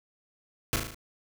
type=noise with echo; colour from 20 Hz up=pink; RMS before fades=-26 dBFS; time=0.73-0.76 s; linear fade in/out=0 ms; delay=37 ms; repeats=5; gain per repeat=-4 dB; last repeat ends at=0.945 s; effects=none